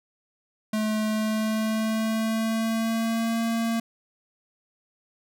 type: tone with pitch glide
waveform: square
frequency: 215.7 to 228.5 Hz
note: A3 to A#3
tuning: -34 to -34 cents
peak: -24 dBFS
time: 0.73-3.8 s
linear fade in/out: 5 ms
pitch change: +100 cents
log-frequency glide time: 1.07-3.41 s
effects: none